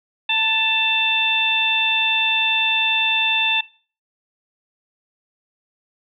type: harmonic tone with a mistuned harmonic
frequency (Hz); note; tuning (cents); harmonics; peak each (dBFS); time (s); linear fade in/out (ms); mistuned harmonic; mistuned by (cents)
890; A5; +20; 1 / 2 / 3 / 4; -26 / -29 / -19 / -21; 0.29-3.61; 5; 2; -27
effects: noise-tail reverb RT60 0.4 s tail -20 dB re dry